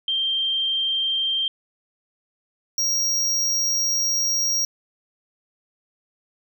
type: tone pair in turn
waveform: sine / square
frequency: 3163 / 5636 Hz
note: G7 / F8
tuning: +15 / +15 cents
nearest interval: minor seventh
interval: 1000 cents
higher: second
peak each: -20 dBFS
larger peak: neither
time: 0.08-1.48 / 2.78-4.65 s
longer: second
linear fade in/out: 2 ms
effects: none